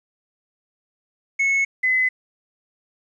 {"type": "tone pair in turn", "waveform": ["triangle", "sine"], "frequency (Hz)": [2195, 2026], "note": ["C#7", "B6"], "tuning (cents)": [-18, 44], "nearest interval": "minor second", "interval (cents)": 138, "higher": "first", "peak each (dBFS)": [-15, -16], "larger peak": "first", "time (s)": [[1.39, 1.65], [1.83, 2.09]], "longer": "neither", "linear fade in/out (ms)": 10, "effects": ["resampled to 22050 Hz", "9-bit"]}